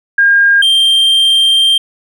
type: tone pair in turn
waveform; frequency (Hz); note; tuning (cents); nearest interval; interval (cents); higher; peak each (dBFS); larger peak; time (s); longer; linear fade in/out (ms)
sine / triangle; 1615 / 3169; G#6 / G7; -49 / +18; octave; 1167; second; -5; neither; 0.18-0.62 / 0.62-1.78; second; 5
effects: none